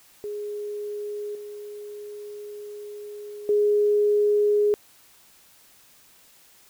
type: tone with level steps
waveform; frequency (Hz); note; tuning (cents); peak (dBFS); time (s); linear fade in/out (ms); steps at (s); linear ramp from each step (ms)
sine; 415.3; G#4; 0; -29 / -35 / -17; 0.24-4.74; 0; 1.35 / 3.49; 2
effects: white hiss -55 dBFS RMS until 6.69 s